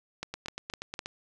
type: two click trains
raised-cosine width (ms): 0.2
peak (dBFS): -17 / -19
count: 4 / 7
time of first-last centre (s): 0.23-0.991 / 0.34-1.059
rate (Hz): 3.94 / 8.34
effects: none